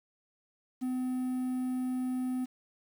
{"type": "tone", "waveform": "triangle", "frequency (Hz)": 254.3, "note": "C4", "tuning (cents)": -49, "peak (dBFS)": -28, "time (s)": [0.81, 2.46], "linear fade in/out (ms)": 20, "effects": ["9-bit"]}